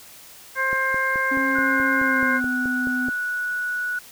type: harmonic tone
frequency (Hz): 529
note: C5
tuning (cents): +19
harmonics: 1 / 2 / 3 / 4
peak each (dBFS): -30 / -26 / -22 / -27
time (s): 0.55-2.41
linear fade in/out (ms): 50
type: click train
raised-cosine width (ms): 2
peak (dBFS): -21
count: 12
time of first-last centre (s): 0.73-3.085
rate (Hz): 4.67
type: tone with pitch glide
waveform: triangle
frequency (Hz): 270.5 to 253.8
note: C#4 to B3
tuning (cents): -42 to +47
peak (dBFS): -22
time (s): 1.31-3.1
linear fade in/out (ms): 10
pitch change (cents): -111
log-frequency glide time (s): 1.98-2.33
type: tone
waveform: sine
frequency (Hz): 1471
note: F#6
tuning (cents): -11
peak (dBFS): -23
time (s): 1.55-3.99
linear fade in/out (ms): 5
effects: white hiss -45 dBFS RMS until 4.11 s